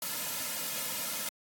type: noise with comb filter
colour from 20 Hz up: white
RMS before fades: -35 dBFS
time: 0.02-1.29 s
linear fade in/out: 2 ms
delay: 2.6 ms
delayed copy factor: -0.85
effects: high-pass 150 Hz 12 dB/octave + AAC 64 kbps